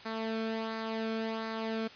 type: tone with flanger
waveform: sawtooth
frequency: 222.9 Hz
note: A3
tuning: 23 cents sharp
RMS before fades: -35 dBFS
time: 0.05-1.88 s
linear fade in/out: 10 ms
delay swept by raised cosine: 0.32 to 1.06 ms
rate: 1.4 Hz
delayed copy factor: -0.55
effects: white hiss -51 dBFS RMS until 1.95 s + resampled to 11025 Hz